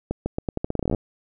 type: accelerating click train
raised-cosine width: 2 ms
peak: -11 dBFS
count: 17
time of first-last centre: 0.11-0.948 s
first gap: 150 ms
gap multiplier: 0.83
effects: none